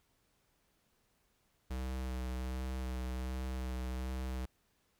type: tone with vibrato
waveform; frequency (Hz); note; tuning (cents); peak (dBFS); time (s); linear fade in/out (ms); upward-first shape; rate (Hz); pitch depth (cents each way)
square; 63.9; C2; -40; -37; 1.7-4.46; 10; sine; 1.3; 18
effects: pink hiss -75 dBFS RMS until 4.99 s